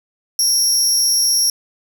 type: tone with amplitude modulation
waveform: 30% pulse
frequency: 5588 Hz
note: F8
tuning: in tune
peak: -5 dBFS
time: 0.39-1.5 s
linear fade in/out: 2 ms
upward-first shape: sine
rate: 236 Hz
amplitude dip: 90%
effects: none